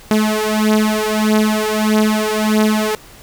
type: beating tone pair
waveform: sawtooth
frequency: 214.2 / 215.8 Hz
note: A3 / A3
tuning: -46 / -33 cents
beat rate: 1.6 Hz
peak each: -12 dBFS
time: 0.11-2.95 s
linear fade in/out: 0 ms
effects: pink hiss -41 dBFS RMS until 3.22 s